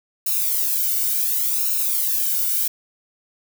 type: noise with flanger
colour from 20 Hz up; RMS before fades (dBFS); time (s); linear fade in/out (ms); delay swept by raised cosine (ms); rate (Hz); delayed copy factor
violet; -21; 0.26-2.68; 5; 0.74 to 1.38; 0.69; +1
effects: none